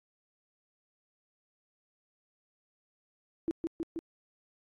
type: tone with echo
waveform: sine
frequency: 329.6 Hz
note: E4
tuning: in tune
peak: -27 dBFS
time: 3.48-3.51 s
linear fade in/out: 0 ms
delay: 160 ms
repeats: 3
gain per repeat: -2 dB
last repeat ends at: 3.99 s
effects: AAC 32 kbps